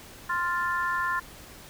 sine chord, F major, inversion second, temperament equal, 1046.5 / 1396.9 / 1760 Hz, C6 / F6 / A6, 0 / 0 / 0 cents, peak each -28 / -31 / -30 dBFS, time 0.29-1.2 s, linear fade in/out 10 ms, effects pink hiss -47 dBFS RMS until 1.69 s

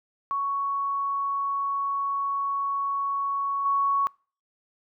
sine tone with level steps, 1113 Hz, C#6, 7 cents sharp, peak -24 / -20 dBFS, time 0.31-4.07 s, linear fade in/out 0 ms, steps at 3.65 s, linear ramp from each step 10 ms, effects noise-tail reverb RT60 0.4 s tail -26 dB re dry

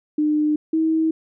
sine tone pair in turn, 302 / 320 Hz, D4 / D#4, +48 / +49 cents, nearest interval minor second, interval 101 cents, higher second, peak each -16 dBFS, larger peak neither, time 0.18-0.56 / 0.73-1.11 s, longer neither, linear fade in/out 5 ms, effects none

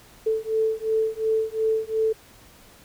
sine beating tone pair, 439.7 / 442.5 Hz, A4 / A4, -1 / +10 cents, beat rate 2.8 Hz, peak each -24 dBFS, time 0.26-2.13 s, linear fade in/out 10 ms, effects pink hiss -51 dBFS RMS until 2.84 s

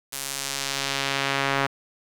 sawtooth tone with band-pass filter sweep, 137.7 Hz, C#3, 11 cents flat, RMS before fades -27 dBFS, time 0.12-1.67 s, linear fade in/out 10 ms, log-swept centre 11000 to 1500 Hz, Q 0.82, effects 8-bit

